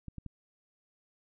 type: clicks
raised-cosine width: 5 ms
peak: -29 dBFS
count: 3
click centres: 0.083 / 0.183 / 0.263 s
effects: none